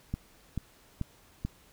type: click train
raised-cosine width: 5 ms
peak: -19 dBFS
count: 4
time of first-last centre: 0.14-1.45 s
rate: 2.29 Hz
effects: pink hiss -60 dBFS RMS until 1.72 s